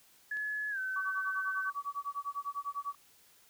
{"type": "tone with pitch glide", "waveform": "sine", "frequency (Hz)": [1704, 1526.9], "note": ["G#6", "G6"], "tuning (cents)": [44, -46], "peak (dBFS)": -33, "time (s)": [0.31, 1.7], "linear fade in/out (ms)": 5, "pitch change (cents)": -190, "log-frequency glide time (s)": [0.7, 0.79]}
{"type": "click", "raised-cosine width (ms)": 0.2, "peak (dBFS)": -36, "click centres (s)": 0.37}
{"type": "tone with tremolo", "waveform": "sine", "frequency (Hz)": 1140, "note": "C#6", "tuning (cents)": 48, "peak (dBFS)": -32, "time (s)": [0.96, 2.95], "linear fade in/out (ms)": 2, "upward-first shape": "sine", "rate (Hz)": 10, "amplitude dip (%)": 100}
{"effects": ["white hiss -63 dBFS RMS until 3.49 s"]}